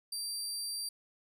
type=tone; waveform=25% pulse; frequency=4699 Hz; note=D8; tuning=in tune; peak=-31 dBFS; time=0.12-0.89 s; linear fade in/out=5 ms; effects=12-bit